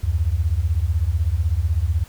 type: beating tone pair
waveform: sine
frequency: 73.5 / 89.5 Hz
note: D2 / F2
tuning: +2 / +43 cents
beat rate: 16 Hz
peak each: -20 dBFS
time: 0.03-2.04 s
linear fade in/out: 10 ms
effects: pink hiss -47 dBFS RMS until 2.08 s